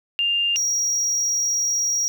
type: tone pair in turn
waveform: sine / triangle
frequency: 2800 / 5688 Hz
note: F7 / F8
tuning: +4 / +31 cents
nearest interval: octave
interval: 1227 cents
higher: second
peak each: -18 dBFS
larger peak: neither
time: 0.19-0.56 / 0.56-2.08 s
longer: second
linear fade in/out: 0 ms
effects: 9-bit